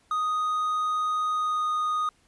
triangle tone with pitch glide, 1244.5 to 1237.3 Hz, D#6 to D#6, 0 to -10 cents, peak -22 dBFS, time 0.11-2.09 s, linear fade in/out 2 ms, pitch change -10 cents, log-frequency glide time 1.32-1.67 s, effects pink hiss -64 dBFS RMS until 2.27 s + resampled to 24000 Hz

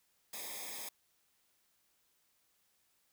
white noise with comb filter, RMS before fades -44 dBFS, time 0.33-0.89 s, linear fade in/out 5 ms, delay 0.69 ms, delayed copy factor -0.9, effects white hiss -75 dBFS RMS until 3.12 s

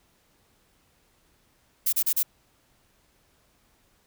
violet noise bursts, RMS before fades -23 dBFS, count 4, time 1.86-2.231 s, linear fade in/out 10 ms, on 68 ms, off 33 ms, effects pink hiss -65 dBFS RMS until 4.06 s

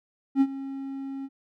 triangle tone with ADSR envelope, 271.6 Hz, C#4, 35 cents flat, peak -13 dBFS, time 0.35-1.29 s, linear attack 60 ms, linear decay 54 ms, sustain -17 dB, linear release 43 ms, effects none

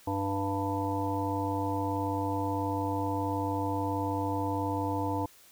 harmonic tone, 98.5 Hz, G2, 9 cents sharp, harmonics 1 / 3 / 5 / 7 / 9 / 10, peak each -34 / -33 / -37 / -39 / -34 / -39 dBFS, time 0.07-5.26 s, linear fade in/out 5 ms, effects white hiss -57 dBFS RMS until 5.51 s

